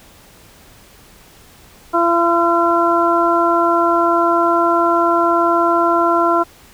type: harmonic tone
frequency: 339.9 Hz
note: F4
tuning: 47 cents flat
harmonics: 1 / 2 / 3 / 4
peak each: -17 / -17 / -17 / -17 dBFS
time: 1.93-6.44 s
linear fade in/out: 20 ms
effects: pink hiss -45 dBFS RMS until 6.73 s